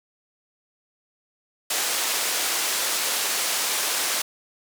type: band-pass noise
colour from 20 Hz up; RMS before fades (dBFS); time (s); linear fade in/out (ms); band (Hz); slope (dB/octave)
white; -25; 1.7-4.22; 5; 410 to 9900; 12
effects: none